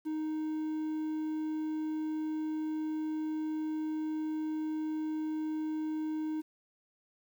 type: tone with quantisation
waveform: triangle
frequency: 311.1 Hz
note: D#4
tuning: in tune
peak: -30 dBFS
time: 0.05-6.42 s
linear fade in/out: 20 ms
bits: 10
effects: none